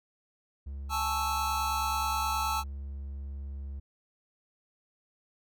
triangle tone, 69.3 Hz, C#2, in tune, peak -34 dBFS, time 0.66-3.8 s, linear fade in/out 10 ms
square chord, A major seventh, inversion third, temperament equal, 830.6 / 880 / 1108.7 / 1318.5 Hz, G#5 / A5 / C#6 / E6, 0 / 0 / 0 / 0 cents, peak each -38 / -33 / -39 / -33 dBFS, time 0.89-2.64 s, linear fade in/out 50 ms
effects none

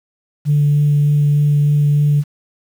sine tone with vibrato, 146.4 Hz, D3, 5 cents flat, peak -9 dBFS, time 0.45-2.24 s, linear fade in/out 50 ms, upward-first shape sine, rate 3.3 Hz, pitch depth 9 cents each way, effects tanh soft clip ceiling -6 dBFS + 7-bit

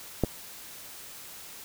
clicks, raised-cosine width 2 ms, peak -9 / -23 dBFS, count 2, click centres 0.237 / 0.246 s, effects white hiss -45 dBFS RMS until 1.64 s

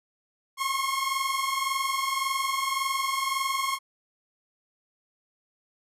sawtooth tone pair together, 1069 / 1090.8 Hz, C6 / C#6, +37 / -28 cents, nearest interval unison, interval 35 cents, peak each -25 dBFS, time 0.57-3.79 s, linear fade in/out 50 ms, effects resampled to 32000 Hz

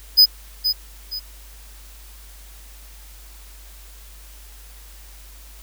square tone with echo, 5000 Hz, D#8, 8 cents sharp, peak -8 dBFS, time 0.17-0.26 s, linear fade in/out 20 ms, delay 470 ms, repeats 2, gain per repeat -9 dB, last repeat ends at 1.2 s, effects added 50 Hz sine -41 dBFS peak until 5.62 s + white hiss -47 dBFS RMS until 5.62 s

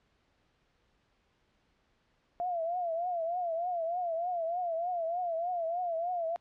sine tone with vibrato, 688 Hz, F5, 26 cents flat, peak -30 dBFS, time 2.4-6.36 s, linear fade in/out 0 ms, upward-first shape triangle, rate 3.3 Hz, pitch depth 120 cents each way, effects pink hiss -72 dBFS RMS until 6.4 s + low-pass 4000 Hz 12 dB/octave

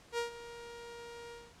sawtooth tone with ADSR envelope, 471.1 Hz, A#4, 18 cents sharp, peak -27 dBFS, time 0.12-1.54 s, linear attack 60 ms, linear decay 120 ms, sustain -15 dB, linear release 220 ms, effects pink hiss -59 dBFS RMS until 1.6 s + low-pass 8000 Hz 12 dB/octave

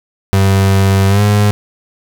35% pulse tone with pitch glide, 97.1 to 103.47 Hz, G2 to G#2, -16 to -6 cents, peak -6 dBFS, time 0.33-1.51 s, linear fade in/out 0 ms, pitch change +110 cents, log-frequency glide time 1.08-1.22 s, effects none

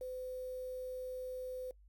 sine tone with quantisation, 510 Hz, C5, 44 cents flat, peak -40 dBFS, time 0.01-1.71 s, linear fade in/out 2 ms, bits 10, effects noise-tail reverb RT60 0.1 s tail -21 dB re dry + added 50 Hz sine -59 dBFS peak until 1.88 s

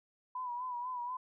sine tone with vibrato, 987.8 Hz, B5, in tune, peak -36 dBFS, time 0.35-1.17 s, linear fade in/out 5 ms, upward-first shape sine, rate 4.1 Hz, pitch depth 56 cents each way, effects none

